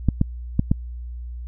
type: clicks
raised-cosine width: 5 ms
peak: -4 dBFS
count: 4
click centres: 0.087 / 0.214 / 0.594 / 0.715 s
effects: added 60 Hz sine -30 dBFS peak until 1.47 s